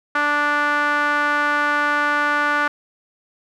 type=tone with band-pass filter; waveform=sawtooth; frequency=293.1 Hz; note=D4; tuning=3 cents flat; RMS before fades=-19 dBFS; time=0.15-2.68 s; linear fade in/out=5 ms; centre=1400 Hz; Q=3.6; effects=none